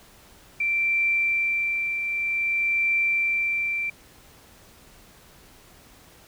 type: tone with tremolo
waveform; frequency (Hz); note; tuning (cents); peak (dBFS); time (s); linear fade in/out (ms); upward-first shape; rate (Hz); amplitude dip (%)
sine; 2349; D7; 0; -19; 0.6-3.9; 5; triangle; 0.53; 50
effects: pink hiss -52 dBFS RMS until 6.27 s